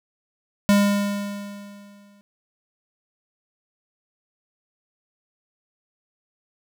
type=tone with exponential decay; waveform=square; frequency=202.5 Hz; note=G#3; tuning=43 cents flat; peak=-13 dBFS; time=0.69-2.21 s; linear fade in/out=0 ms; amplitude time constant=330 ms; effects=none